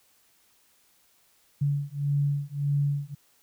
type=beating tone pair; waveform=sine; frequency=142.1 / 143.8 Hz; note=C#3 / D3; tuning=+43 / -36 cents; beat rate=1.7 Hz; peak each=-27 dBFS; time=1.61-3.15 s; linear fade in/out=10 ms; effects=white hiss -64 dBFS RMS until 3.42 s